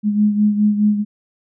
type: beating tone pair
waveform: sine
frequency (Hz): 208.4 / 213.2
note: G#3 / G#3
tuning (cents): +6 / +46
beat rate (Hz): 4.8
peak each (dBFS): -13 / -20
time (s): 0.03-1.05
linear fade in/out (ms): 50
effects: none